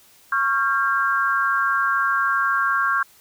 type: tone cluster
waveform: sine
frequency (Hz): 1104 / 1380 / 1603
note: C#6 / F6 / G6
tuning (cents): -7 / -21 / +38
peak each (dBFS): -22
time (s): 0.32-3.03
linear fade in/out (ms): 5
effects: white hiss -53 dBFS RMS until 3.2 s